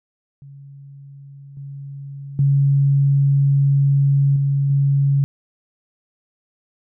sine tone with level steps, 139.4 Hz, C#3, 10 cents sharp, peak -37 / -30 / -12 / -15 / -13 dBFS, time 0.42-5.24 s, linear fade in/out 0 ms, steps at 1.57 / 2.39 / 4.36 / 4.7 s, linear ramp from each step 2 ms, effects none

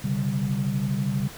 sine chord, C suspended second, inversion none, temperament equal with one note detuned, 130.81 / 143.23 / 196 Hz, C3 / D3 / G3, 0 / -43 / 0 cents, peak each -27 / -27 / -26 dBFS, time 0.04-1.28 s, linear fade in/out 5 ms, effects tanh soft clip ceiling -14 dBFS + pink hiss -42 dBFS RMS until 1.37 s

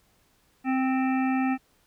harmonic tone with a mistuned harmonic, 261.6 Hz, C4, in tune, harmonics 1 / 3 / 5 / 7 / 9 / 10, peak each -23 / -30 / -37 / -37 / -39 / -41 dBFS, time 0.64-1.58 s, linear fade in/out 50 ms, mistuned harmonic 10, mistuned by +23 cents, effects pink hiss -65 dBFS RMS until 1.86 s

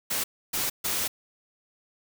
white noise bursts at uneven times, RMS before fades -28 dBFS, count 3, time 0.1-0.24 / 0.53-0.7 / 0.84-1.08 s, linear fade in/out 10 ms, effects none

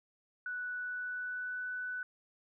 sine tone with pitch glide, 1480 to 1493.7 Hz, F#6 to F#6, 0 to +16 cents, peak -36 dBFS, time 0.46-2.03 s, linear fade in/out 2 ms, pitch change +16 cents, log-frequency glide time 0.76-1.67 s, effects none

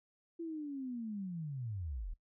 sine linear sweep, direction down, 340 to 32.56 Hz, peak -38 dBFS, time 0.39-2.14 s, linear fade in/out 10 ms, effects noise-tail reverb RT60 0.1 s tail -18 dB re dry

